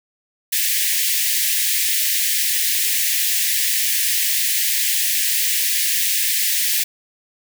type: high-pass noise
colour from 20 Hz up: white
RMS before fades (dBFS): -19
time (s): 0.52-6.84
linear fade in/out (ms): 10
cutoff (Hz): 1700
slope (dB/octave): 96
effects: none